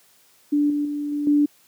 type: tone with level steps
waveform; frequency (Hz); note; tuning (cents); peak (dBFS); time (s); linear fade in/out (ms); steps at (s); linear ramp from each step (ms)
sine; 292.3; D4; -8; -16 / -20 / -24 / -22 / -14; 0.52-1.46; 10; 0.7 / 0.85 / 1.12 / 1.27; 2
effects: white hiss -57 dBFS RMS until 1.67 s + high-pass 100 Hz 12 dB/octave